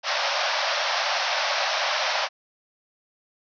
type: band-pass noise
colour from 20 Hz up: pink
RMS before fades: -25 dBFS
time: 0.03-2.29 s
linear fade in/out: 50 ms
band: 550 to 5800 Hz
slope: 96 dB/octave
effects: none